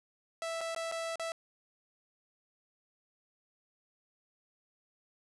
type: tone with dropouts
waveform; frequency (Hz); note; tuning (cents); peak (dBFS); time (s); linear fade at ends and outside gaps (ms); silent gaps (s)
sawtooth; 659.3; E5; 0; -31; 0.42-1.32; 1; 0.608-0.612 / 0.748-0.762 / 0.915-0.922 / 1.157-1.196
effects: resampled to 24000 Hz + 10-bit